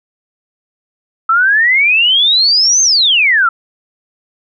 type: exponential two-way sweep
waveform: sine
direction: up then down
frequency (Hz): 1300 to 6410 to 1300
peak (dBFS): -7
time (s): 1.29-3.49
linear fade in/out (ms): 5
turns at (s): 2.82
effects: none